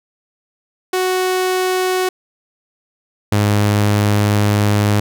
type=tone pair in turn; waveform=sawtooth; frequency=370 / 103.62 Hz; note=F#4 / G#2; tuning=0 / -3 cents; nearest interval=octave + minor seventh; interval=2203 cents; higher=first; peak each=-11 / -8 dBFS; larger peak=second; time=0.93-2.09 / 3.32-5 s; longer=second; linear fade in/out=5 ms; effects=none